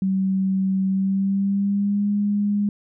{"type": "tone with pitch glide", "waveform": "sine", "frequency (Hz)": [191.1, 204.8], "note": ["G3", "G#3"], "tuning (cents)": [-44, -24], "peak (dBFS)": -18, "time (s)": [0.02, 2.69], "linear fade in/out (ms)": 2, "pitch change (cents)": 120, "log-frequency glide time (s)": [0.88, 2.1], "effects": []}